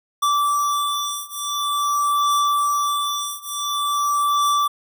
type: beating tone pair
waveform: square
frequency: 1163 / 1163.47 Hz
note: D6 / D6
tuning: -17 / -17 cents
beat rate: 0.47 Hz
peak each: -23 / -22 dBFS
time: 0.22-4.68 s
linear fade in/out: 10 ms
effects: none